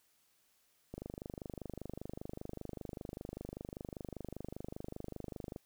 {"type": "click train", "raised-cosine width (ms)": 2, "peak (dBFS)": -29, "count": 117, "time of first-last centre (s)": [0.94, 5.562], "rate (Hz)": 25.1, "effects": ["white hiss -73 dBFS RMS until 5.65 s"]}